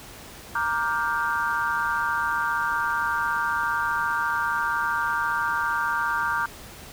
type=chord; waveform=sine; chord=G minor seventh; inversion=first; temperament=equal with one note detuned; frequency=932.3 / 1174.7 / 1413.1 / 1568 Hz; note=Bb5 / D6 / F6 / G6; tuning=0 / 0 / +20 / 0 cents; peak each=-28 dBFS; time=0.55-6.46 s; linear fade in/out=5 ms; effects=pink hiss -43 dBFS RMS until 6.92 s